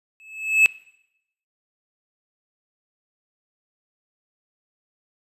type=tone with exponential growth; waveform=triangle; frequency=2600 Hz; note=E7; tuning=24 cents flat; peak=-7 dBFS; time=0.2-0.66 s; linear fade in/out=0 ms; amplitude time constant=100 ms; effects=noise-tail reverb RT60 0.8 s tail -21 dB re dry + resampled to 32000 Hz